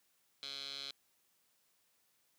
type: tone with band-pass filter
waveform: 15% pulse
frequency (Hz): 138.8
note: C#3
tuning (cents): +3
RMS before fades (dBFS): -45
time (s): 0.43-0.91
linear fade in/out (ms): 0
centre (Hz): 3900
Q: 6.9
effects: white hiss -75 dBFS RMS until 2.38 s + high-pass 80 Hz 12 dB/octave